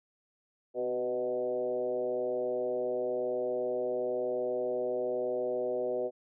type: tone with frequency modulation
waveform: sine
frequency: 496.6 Hz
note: B4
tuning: 9 cents sharp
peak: -29 dBFS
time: 0.74-6.11 s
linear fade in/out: 50 ms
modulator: 121 Hz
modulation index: 1.2
effects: none